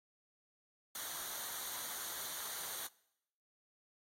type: noise with comb filter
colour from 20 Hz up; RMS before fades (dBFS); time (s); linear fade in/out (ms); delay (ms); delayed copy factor
white; -43; 0.95-2.87; 2; 0.39; -0.65
effects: noise-tail reverb RT60 0.8 s tail -22 dB re dry + AAC 48 kbps